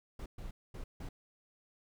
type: noise bursts at uneven times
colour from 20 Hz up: brown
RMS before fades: -43 dBFS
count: 4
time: 0.19-0.26 / 0.38-0.51 / 0.74-0.84 / 1-1.09 s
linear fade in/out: 5 ms
effects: none